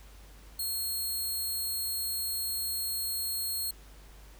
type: tone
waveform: 5% pulse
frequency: 4260 Hz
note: C8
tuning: 30 cents sharp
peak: -24 dBFS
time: 0.59-3.71 s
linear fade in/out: 5 ms
effects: added 50 Hz sine -50 dBFS peak until 4.39 s + pink hiss -57 dBFS RMS until 4.39 s